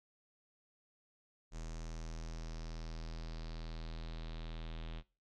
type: tone with low-pass filter sweep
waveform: square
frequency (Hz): 40.57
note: E1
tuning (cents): -27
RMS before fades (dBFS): -44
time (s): 1.51-5.03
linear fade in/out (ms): 50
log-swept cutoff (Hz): 6800 to 3400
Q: 3.5
effects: noise-tail reverb RT60 0.3 s tail -20 dB re dry